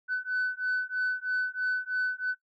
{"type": "beating tone pair", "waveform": "sine", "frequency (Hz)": [1502, 1505.1], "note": ["F#6", "F#6"], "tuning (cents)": [26, 29], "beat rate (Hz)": 3.1, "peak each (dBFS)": -29, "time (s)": [0.08, 2.35], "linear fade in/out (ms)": 50, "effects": ["noise-tail reverb RT60 0.1 s tail -21 dB re dry", "tanh soft clip ceiling -23 dBFS"]}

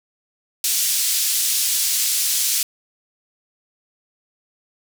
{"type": "band-pass noise", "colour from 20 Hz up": "white", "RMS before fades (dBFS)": -20, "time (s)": [0.64, 2.63], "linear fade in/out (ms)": 2, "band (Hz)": [3900, 12000], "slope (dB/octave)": 12, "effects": []}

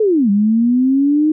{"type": "linear two-way sweep", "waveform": "sine", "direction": "down then up", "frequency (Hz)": [450, 197, 312.8], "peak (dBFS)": -10, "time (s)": [0, 1.32], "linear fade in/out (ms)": 5, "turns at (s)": 0.3, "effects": []}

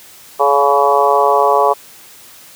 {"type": "harmonic tone with a mistuned harmonic", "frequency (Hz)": 141.4, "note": "C#3", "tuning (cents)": 35, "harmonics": [3, 4, 5, 6, 7, 8], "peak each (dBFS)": [-16, -16, -16, -16, -16, -16], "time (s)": [0.39, 1.74], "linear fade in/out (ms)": 20, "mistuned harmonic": 5, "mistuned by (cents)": -17, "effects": ["white hiss -40 dBFS RMS until 2.55 s", "high-pass 60 Hz 12 dB/octave"]}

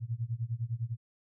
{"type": "tone with tremolo", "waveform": "sine", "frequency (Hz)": 116.54, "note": "A#2", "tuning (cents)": 0, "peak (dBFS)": -28, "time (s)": [0, 0.97], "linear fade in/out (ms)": 50, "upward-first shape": "sine", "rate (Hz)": 9.9, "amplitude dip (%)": 95, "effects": []}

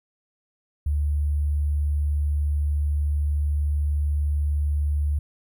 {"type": "tone with sample-and-hold", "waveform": "sine", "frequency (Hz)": 73.3, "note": "D2", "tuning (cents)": -3, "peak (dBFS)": -20, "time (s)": [0.86, 5.19], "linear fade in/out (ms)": 5, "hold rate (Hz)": 11025, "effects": []}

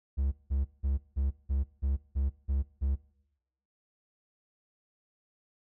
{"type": "tone bursts", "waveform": "triangle", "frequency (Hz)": 68.5, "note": "C#2", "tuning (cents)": -20, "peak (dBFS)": -24, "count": 9, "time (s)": [0.17, 2.96], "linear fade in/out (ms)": 20, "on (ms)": 150, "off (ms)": 180, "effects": ["noise-tail reverb RT60 0.8 s tail -20 dB re dry"]}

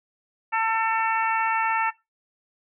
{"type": "harmonic tone", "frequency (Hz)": 447.9, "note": "A4", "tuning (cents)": 31, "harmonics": [2, 3, 4, 5, 6], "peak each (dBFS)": [-23, -27, -29, -31, -33], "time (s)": [0.52, 1.91], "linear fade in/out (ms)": 20, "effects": ["noise-tail reverb RT60 0.2 s tail -18 dB re dry"]}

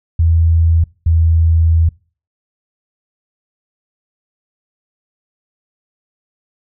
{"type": "tone pair in turn", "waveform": "sine", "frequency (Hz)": [82.41, 81.94], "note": ["E2", "E2"], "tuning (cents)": [0, -10], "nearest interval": "unison", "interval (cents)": 10, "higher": "first", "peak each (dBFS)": -8, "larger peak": "neither", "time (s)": [[0.19, 0.84], [1.06, 1.89]], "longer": "second", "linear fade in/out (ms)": 5, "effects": ["noise-tail reverb RT60 0.4 s tail -25 dB re dry"]}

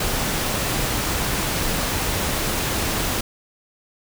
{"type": "noise", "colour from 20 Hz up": "pink", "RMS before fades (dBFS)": -23, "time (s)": [0, 3.21], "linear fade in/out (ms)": 5, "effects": []}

